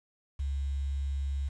sine tone with quantisation, 69.3 Hz, C#2, in tune, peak -29 dBFS, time 0.39-1.49 s, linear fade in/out 10 ms, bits 9, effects resampled to 22050 Hz

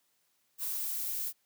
violet noise with high-pass filter sweep, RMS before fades -35 dBFS, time 0.58-1.33 s, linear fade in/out 50 ms, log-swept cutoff 1100 to 390 Hz, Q 3.7, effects white hiss -74 dBFS RMS until 1.45 s + high-pass 100 Hz 12 dB/octave

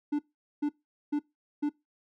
triangle tone bursts, 293.7 Hz, D4, in tune, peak -23 dBFS, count 4, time 0.12-1.694 s, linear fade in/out 10 ms, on 71 ms, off 430 ms, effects noise-tail reverb RT60 0.2 s tail -21 dB re dry

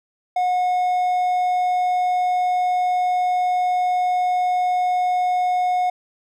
triangle tone, 726 Hz, F#5, 33 cents flat, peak -15 dBFS, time 0.36-5.9 s, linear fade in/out 5 ms, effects none

